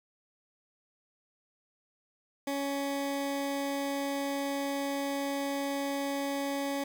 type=tone; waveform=20% pulse; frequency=279.2 Hz; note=C#4; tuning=13 cents sharp; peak=-26 dBFS; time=2.47-6.84 s; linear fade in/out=5 ms; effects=9-bit